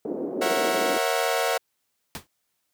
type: band-pass noise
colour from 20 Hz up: white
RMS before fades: -30 dBFS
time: 0.05-0.98 s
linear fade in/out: 2 ms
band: 250 to 460 Hz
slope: 24 dB/octave
type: chord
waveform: sawtooth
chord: F# dominant seventh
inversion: first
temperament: equal with one note detuned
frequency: 466.2 / 545.5 / 659.3 / 740 Hz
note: A#4 / C#5 / E5 / F#5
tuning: 0 / -28 / 0 / 0 cents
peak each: -24 dBFS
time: 0.41-1.58 s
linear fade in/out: 10 ms
type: noise with exponential decay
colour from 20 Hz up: pink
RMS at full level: -30 dBFS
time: 2.15-2.27 s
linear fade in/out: 0 ms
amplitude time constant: 25 ms
effects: white hiss -75 dBFS RMS until 2.73 s + high-pass 60 Hz 12 dB/octave